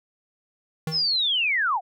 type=tone with exponential decay; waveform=square; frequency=158.3 Hz; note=D#3; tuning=30 cents sharp; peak=-24 dBFS; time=0.87-1.11 s; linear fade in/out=2 ms; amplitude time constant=51 ms
type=linear sweep; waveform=sine; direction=down; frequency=5400 to 670 Hz; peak=-20 dBFS; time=0.91-1.81 s; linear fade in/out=50 ms
effects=none